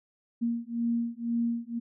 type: beating tone pair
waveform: sine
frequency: 233.1 / 235.1 Hz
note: A#3 / A#3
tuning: 0 / +15 cents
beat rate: 2 Hz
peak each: -30 dBFS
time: 0.41-1.8 s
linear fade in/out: 20 ms
effects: none